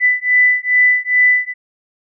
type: beating tone pair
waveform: sine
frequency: 1991 / 1993.4 Hz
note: B6 / B6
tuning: +14 / +16 cents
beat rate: 2.4 Hz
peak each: -13 dBFS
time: 0-1.54 s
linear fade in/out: 50 ms
effects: none